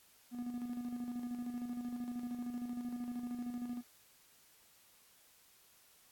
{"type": "tone with tremolo", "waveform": "triangle", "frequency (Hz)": 242.9, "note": "B3", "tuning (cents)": -29, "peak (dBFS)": -35, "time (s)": [0.31, 3.83], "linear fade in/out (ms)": 50, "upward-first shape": "square", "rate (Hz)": 13, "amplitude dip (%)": 45, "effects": ["white hiss -65 dBFS RMS until 6.11 s", "AAC 64 kbps"]}